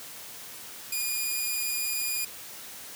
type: tone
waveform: 5% pulse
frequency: 2441 Hz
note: D#7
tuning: 34 cents flat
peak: -18 dBFS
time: 0.92-2.25 s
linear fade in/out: 5 ms
effects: white hiss -43 dBFS RMS until 2.95 s + high-pass 80 Hz 12 dB/octave